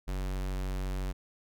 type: tone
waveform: square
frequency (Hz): 46.99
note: F#1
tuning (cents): +28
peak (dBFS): -32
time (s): 0.07-1.13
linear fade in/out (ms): 20
effects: none